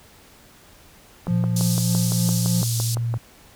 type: click train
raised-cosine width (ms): 1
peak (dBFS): -16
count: 12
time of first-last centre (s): 1.27-3.141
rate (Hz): 5.88
type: tone with tremolo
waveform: triangle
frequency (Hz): 174.61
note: F3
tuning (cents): 0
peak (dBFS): -17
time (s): 1.28-2.62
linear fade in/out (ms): 0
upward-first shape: triangle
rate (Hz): 3.3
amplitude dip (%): 45
type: tone with vibrato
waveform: sine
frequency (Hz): 116.6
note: A#2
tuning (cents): +1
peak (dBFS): -21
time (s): 1.3-3.18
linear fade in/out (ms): 10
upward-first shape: sine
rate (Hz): 2.5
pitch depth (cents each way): 15
type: band-pass noise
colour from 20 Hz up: pink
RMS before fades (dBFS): -29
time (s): 1.56-2.95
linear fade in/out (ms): 5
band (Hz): 4500 to 13000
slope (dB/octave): 24
effects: pink hiss -50 dBFS RMS until 3.55 s